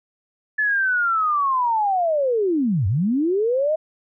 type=linear two-way sweep; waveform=sine; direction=down then up; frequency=1738 to 87.31 to 641 Hz; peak=-17 dBFS; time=0.58-3.76 s; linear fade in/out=10 ms; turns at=2.87 s; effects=none